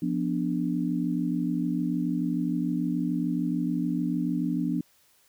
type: chord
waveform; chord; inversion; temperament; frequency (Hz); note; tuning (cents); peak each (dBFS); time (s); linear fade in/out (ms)
sine; B diminished; second; equal; 174.61 / 246.9 / 293.7; F3 / B3 / D4; 0 / 0 / 0; -29; 0.02-4.81; 5
effects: white hiss -63 dBFS RMS until 5.28 s